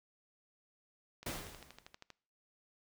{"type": "click train", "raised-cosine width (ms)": 0.2, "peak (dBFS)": -33, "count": 12, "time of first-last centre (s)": [1.23, 2.103], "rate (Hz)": 12.6}
{"type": "noise with exponential decay", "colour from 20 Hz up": "pink", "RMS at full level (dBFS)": -38, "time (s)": [1.26, 1.95], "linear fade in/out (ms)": 5, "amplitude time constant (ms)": 150}
{"effects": ["noise-tail reverb RT60 0.5 s tail -23 dB re dry"]}